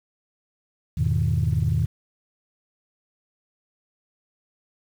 sine chord, E major seventh, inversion none, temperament equal, 82.41 / 103.83 / 123.47 / 155.56 Hz, E2 / G#2 / B2 / D#3, 0 / 0 / 0 / 0 cents, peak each -24 dBFS, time 0.97-1.86 s, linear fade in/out 10 ms, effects tanh soft clip ceiling -12 dBFS + 8-bit

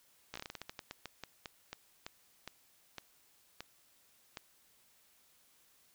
slowing click train, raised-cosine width 0.2 ms, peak -25 dBFS, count 21, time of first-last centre 0.34-4.372 s, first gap 15 ms, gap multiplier 1.23, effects white hiss -68 dBFS RMS until 5.94 s

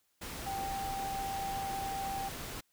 sine tone in noise, 784 Hz, G5, in tune, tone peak -35 dBFS, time 0.46-2.29 s, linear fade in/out 10 ms, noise pink, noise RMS -42 dBFS, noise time 0.21-2.61 s, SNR +4 dB, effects white hiss -75 dBFS RMS until 2.72 s

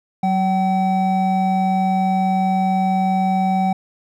triangle tone pair together, 187.69 / 763 Hz, F#3 / G5, +25 / -47 cents, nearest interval 2 octaves, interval 2428 cents, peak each -16 / -16 dBFS, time 0.23-3.73 s, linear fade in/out 5 ms, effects none

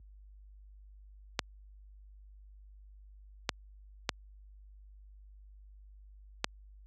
clicks, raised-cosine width 0.2 ms, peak -10 dBFS, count 4, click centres 1.392 / 3.492 / 4.092 / 6.444 s, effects added 50 Hz sine -43 dBFS peak until 6.86 s + high-pass 80 Hz 12 dB/octave

